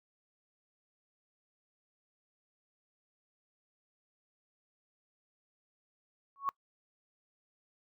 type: tone with exponential growth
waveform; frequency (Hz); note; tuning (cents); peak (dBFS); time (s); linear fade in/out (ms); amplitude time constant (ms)
sine; 1108.7; C#6; 0; -25; 6.36-6.49; 0; 28
effects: noise-tail reverb RT60 0.1 s tail -25 dB re dry